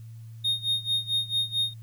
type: tone with tremolo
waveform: triangle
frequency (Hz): 3700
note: A#7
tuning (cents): -14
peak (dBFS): -20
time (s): 0.44-1.74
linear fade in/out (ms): 10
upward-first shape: sine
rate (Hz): 4.5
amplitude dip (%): 90
effects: added 113 Hz sine -40 dBFS peak until 1.82 s + white hiss -64 dBFS RMS until 1.82 s